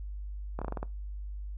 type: slowing click train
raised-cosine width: 1 ms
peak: -21 dBFS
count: 7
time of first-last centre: 0.59-0.829 s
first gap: 26 ms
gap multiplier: 1.17
effects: noise-tail reverb RT60 0.2 s tail -20 dB re dry + added 50 Hz sine -36 dBFS peak until 1.57 s